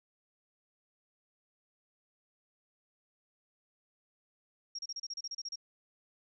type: tone bursts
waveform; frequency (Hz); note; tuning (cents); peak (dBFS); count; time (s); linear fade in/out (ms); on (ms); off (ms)
sine; 5588; F8; 0; -37; 12; 4.75-5.558; 5; 38; 32
effects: none